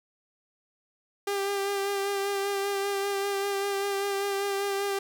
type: tone with vibrato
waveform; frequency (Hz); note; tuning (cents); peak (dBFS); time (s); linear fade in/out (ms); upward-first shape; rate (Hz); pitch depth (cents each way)
sawtooth; 398; G4; +26; -23; 1.27-4.99; 5; sine; 5.1; 23
effects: 9-bit